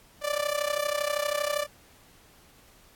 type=tone with amplitude modulation; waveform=sawtooth; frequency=587.3 Hz; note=D5; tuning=in tune; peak=-19 dBFS; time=0.21-1.67 s; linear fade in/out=50 ms; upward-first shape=sine; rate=32.6 Hz; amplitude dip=80%; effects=pink hiss -57 dBFS RMS until 2.95 s + AAC 64 kbps